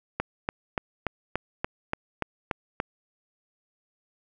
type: click train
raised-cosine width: 0.5 ms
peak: -11 dBFS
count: 10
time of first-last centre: 0.2-2.801 s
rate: 3.46 Hz
effects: none